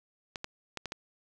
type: clicks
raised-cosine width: 0.2 ms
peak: -19 dBFS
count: 5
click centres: 0.358 / 0.444 / 0.773 / 0.857 / 0.921 s
effects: none